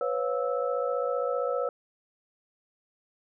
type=tone cluster; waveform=sine; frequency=495.7 / 551 / 707 / 1311 Hz; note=B4 / C#5 / F5 / E6; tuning=+6 / -11 / +21 / -10 cents; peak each=-29 / -30 / -37 / -34 dBFS; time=0.01-1.69 s; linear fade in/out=2 ms; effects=none